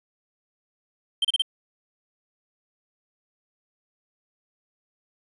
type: tone bursts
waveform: triangle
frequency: 3136 Hz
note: G7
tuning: in tune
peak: -17 dBFS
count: 4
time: 1.22-1.421 s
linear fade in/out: 5 ms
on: 27 ms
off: 31 ms
effects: resampled to 24000 Hz + 9-bit